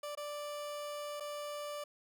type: tone with dropouts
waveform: 30% pulse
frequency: 587.3 Hz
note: D5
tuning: in tune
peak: -37 dBFS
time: 0.03-1.84 s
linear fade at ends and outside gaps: 5 ms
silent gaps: 0.152-0.173 / 1.2-1.205 s
effects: none